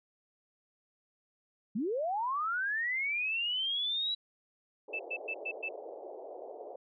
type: linear sweep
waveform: sine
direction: up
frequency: 185 to 3935 Hz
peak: -30 dBFS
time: 1.75-4.15 s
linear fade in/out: 10 ms
type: band-pass noise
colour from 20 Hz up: pink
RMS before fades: -45 dBFS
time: 4.88-6.76 s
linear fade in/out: 5 ms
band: 380 to 740 Hz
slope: 48 dB/octave
type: tone bursts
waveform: sine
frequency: 2637 Hz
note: E7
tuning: in tune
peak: -33 dBFS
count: 5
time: 4.93-5.69 s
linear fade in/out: 10 ms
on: 64 ms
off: 110 ms
effects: none